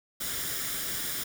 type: noise with comb filter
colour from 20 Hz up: white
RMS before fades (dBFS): -33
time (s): 0.2-1.24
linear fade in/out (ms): 10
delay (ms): 0.57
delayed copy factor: +0.55
effects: none